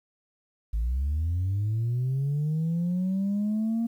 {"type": "linear sweep", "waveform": "sine", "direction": "up", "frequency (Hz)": [51.8, 233.1], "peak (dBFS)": -22, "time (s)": [0.73, 3.87], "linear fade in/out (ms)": 10, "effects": ["tanh soft clip ceiling -22 dBFS", "10-bit"]}